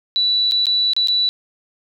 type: tone with dropouts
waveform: sine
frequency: 3951 Hz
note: B7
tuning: in tune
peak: -14 dBFS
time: 0.16-1.29 s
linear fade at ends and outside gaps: 0 ms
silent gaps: 0.512-0.52 / 0.656-0.668 / 0.934-0.965 / 1.073-1.084 s
effects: none